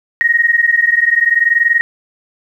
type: tone pair together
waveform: sine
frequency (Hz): 1864.7 / 1885.3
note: A#6 / A#6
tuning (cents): 0 / +19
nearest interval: unison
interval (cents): 19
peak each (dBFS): -12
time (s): 0.21-1.81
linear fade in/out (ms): 0
effects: 8-bit